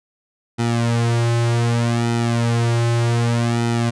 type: tone with flanger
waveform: sawtooth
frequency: 117.5 Hz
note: A#2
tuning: 14 cents sharp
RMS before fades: -18 dBFS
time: 0.58-3.91 s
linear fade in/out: 20 ms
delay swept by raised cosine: 1.8 to 4.2 ms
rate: 0.65 Hz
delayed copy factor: -1
effects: resampled to 22050 Hz